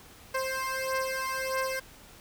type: beating tone pair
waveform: 15% pulse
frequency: 525 / 526.6 Hz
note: C5 / C5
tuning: +6 / +11 cents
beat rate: 1.6 Hz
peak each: -26 dBFS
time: 0.34-1.8 s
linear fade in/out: 10 ms
effects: pink hiss -52 dBFS RMS until 2.2 s